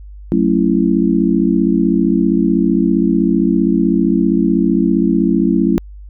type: chord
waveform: sine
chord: F# minor seventh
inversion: none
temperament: just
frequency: 185 / 222 / 277.5 / 333 Hz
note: F#3 / A3 / C#4 / E4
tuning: 0 / +16 / +2 / +18 cents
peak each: -16 dBFS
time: 0.32-5.78 s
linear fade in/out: 0 ms
effects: added 50 Hz sine -31 dBFS peak until 6.09 s